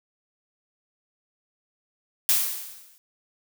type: noise with exponential decay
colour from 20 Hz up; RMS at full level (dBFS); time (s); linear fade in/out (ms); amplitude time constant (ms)
blue; -18; 2.29-2.98; 0; 150
effects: none